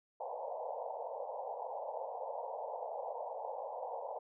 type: band-pass noise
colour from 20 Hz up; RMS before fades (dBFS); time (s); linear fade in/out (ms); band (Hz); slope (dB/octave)
pink; -42; 0.2-4.19; 5; 480 to 950; 96
effects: none